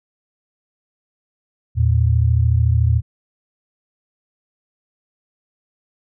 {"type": "tone pair together", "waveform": "sine", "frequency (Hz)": [81.4, 115.12], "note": ["E2", "A#2"], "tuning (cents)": [-21, -21], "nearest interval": "tritone", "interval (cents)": 600, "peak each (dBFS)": -15, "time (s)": [1.75, 3.02], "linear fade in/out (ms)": 50, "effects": []}